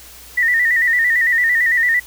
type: tone with vibrato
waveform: sine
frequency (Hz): 1900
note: A#6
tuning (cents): +33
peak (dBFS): -12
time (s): 0.37-2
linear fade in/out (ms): 10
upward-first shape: square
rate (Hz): 8.9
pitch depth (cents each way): 59
effects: added 60 Hz sine -46 dBFS peak until 2.06 s + white hiss -40 dBFS RMS until 2.06 s